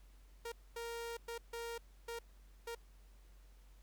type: tone bursts at uneven times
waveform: sawtooth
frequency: 466.2 Hz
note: A#4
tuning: in tune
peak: -38 dBFS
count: 6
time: 0.45-0.52 / 0.76-1.17 / 1.28-1.38 / 1.53-1.78 / 2.08-2.19 / 2.67-2.75 s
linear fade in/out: 5 ms
effects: added 47 Hz sine -58 dBFS peak until 3.82 s + pink hiss -71 dBFS RMS until 3.82 s